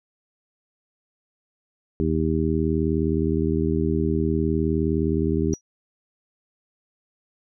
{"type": "harmonic tone", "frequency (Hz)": 79.5, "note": "D#2", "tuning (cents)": 38, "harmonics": [1, 2, 3, 4, 5], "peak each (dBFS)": [-26, -26, -26, -26, -26], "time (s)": [2, 5.54], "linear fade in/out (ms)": 0}
{"type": "tone with exponential decay", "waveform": "sine", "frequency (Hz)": 5790, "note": "F#8", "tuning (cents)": -38, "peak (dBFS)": -28, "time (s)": [5.53, 5.61], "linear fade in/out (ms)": 1, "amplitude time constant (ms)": 17}
{"effects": []}